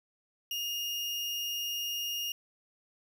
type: tone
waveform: 35% pulse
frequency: 2840 Hz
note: F7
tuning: 28 cents sharp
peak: -31 dBFS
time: 0.51-2.32 s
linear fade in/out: 2 ms
effects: none